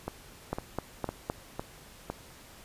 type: two click trains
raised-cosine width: 1 ms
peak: -16 / -19 dBFS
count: 4 / 5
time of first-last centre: 0.53-1.299 / 0.08-2.1 s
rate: 3.9 / 1.98 Hz
effects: pink hiss -52 dBFS RMS until 2.64 s + resampled to 32000 Hz